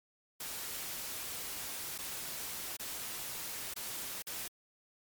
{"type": "noise with dropouts", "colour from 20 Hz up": "white", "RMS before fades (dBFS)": -41, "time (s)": [0.4, 4.48], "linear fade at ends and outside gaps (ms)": 5, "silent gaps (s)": [[1.98, 1.986], [2.768, 2.795], [3.739, 3.761], [4.223, 4.268]], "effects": ["MP3 96 kbps"]}